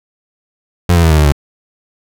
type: tone with pitch steps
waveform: 30% pulse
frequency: 87.9 / 84.47 / 81.17 / 77.99 / 74.95 / 72.02 Hz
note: F2 / E2 / E2 / D#2 / D2 / D2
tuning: +12 / +43 / -26 / +5 / +36 / -33 cents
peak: -4 dBFS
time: 0.89-1.322 s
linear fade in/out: 5 ms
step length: 72 ms
effects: none